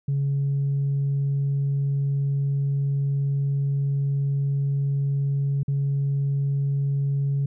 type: tone with dropouts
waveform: sine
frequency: 139.5 Hz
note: C#3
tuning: 11 cents sharp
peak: -19 dBFS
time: 0.08-7.46 s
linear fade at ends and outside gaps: 5 ms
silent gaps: 5.632-5.68 s
effects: tanh soft clip ceiling -18 dBFS

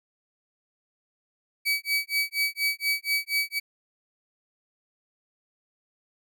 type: tone with tremolo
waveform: 30% pulse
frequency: 2280 Hz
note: C#7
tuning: 48 cents sharp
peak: -19 dBFS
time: 1.65-3.6 s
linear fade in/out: 20 ms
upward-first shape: sine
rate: 4.2 Hz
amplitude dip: 100%
effects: none

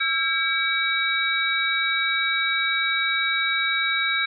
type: tone cluster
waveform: sine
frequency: 1338 / 1614 / 2284 / 3827 Hz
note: E6 / G#6 / D7 / A#7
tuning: +25 / -50 / -49 / +45 cents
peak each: -29 / -26 / -24 / -26 dBFS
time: 0-4.26 s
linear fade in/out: 10 ms
effects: none

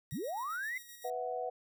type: tone with tremolo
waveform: 5% pulse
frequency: 1900 Hz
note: A#6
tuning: 33 cents sharp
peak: -38 dBFS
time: 0.11-1.1 s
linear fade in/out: 0 ms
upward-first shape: square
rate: 7.7 Hz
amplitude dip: 40%
type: linear sweep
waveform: sine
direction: up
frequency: 103.83 to 2093 Hz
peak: -35 dBFS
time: 0.12-0.78 s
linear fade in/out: 5 ms
type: chord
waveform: sine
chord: B suspended fourth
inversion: none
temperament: equal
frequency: 493.9 / 659.3 / 740 Hz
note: B4 / E5 / F#5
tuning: 0 / 0 / 0 cents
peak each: -38 / -41 / -38 dBFS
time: 1.04-1.5 s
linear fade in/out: 10 ms
effects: none

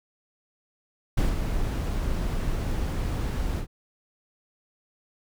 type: noise with ADSR envelope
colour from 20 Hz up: brown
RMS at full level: -21 dBFS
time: 1.17-3.67 s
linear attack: 8 ms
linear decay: 170 ms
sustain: -6 dB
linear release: 85 ms
effects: none

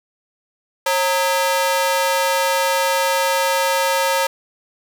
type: ring-modulated tone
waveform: sawtooth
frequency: 730 Hz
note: F#5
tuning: 24 cents flat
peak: -9 dBFS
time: 0.86-4.27 s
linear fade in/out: 5 ms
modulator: 190 Hz
effects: none

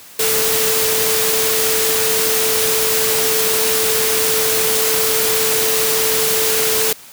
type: tone in noise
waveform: sine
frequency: 441.6 Hz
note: A4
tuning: 6 cents sharp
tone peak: -20 dBFS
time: 0.19-6.93 s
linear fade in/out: 5 ms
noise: white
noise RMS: -17 dBFS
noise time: 0.19-6.93 s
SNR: -6 dB
effects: white hiss -40 dBFS RMS until 7.12 s + high-pass 80 Hz 12 dB/octave

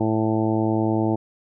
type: harmonic tone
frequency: 110 Hz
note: A2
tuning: in tune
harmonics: 1 / 2 / 3 / 4 / 5 / 6 / 7 / 8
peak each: -25 / -25 / -22 / -31 / -32 / -31 / -32 / -32 dBFS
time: 0-1.16 s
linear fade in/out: 10 ms
effects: none

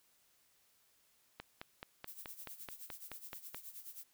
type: click train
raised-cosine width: 0.3 ms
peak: -28 dBFS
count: 11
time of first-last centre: 1.4-3.546 s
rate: 4.66 Hz
type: noise with tremolo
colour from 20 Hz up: violet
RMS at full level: -48 dBFS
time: 2.07-4.04 s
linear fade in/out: 10 ms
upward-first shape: sine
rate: 9.5 Hz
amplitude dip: 75%
effects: white hiss -72 dBFS RMS until 4.13 s

